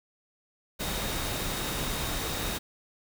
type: tone in noise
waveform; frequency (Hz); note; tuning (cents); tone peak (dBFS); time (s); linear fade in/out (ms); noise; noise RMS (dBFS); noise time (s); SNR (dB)
sine; 3729; A#7; 0; -41; 0.79-2.59; 20; pink; -32; 0.79-2.59; -12
effects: none